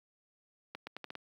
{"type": "accelerating click train", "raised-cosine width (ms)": 0.3, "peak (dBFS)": -25, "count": 6, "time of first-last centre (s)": [0.75, 1.153], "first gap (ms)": 120, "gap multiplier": 0.8, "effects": ["high-pass 200 Hz 12 dB/octave", "11-bit"]}